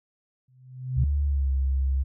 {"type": "tone with exponential growth", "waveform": "sine", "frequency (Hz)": 128.3, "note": "C3", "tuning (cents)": -34, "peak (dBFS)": -19, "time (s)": [0.48, 1.04], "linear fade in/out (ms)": 5, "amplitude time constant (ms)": 120}
{"type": "tone with pitch glide", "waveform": "sine", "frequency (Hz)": [71.8, 66.99], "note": ["D2", "C2"], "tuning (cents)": [-39, 41], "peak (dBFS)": -21, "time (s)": [0.96, 2.04], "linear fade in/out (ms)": 20, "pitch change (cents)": -120, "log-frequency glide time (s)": [1.25, 1.5]}
{"effects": []}